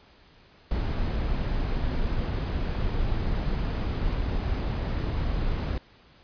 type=noise; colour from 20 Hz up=brown; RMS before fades=-27 dBFS; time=0.71-5.78 s; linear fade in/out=2 ms; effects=pink hiss -56 dBFS RMS until 6.23 s + resampled to 11025 Hz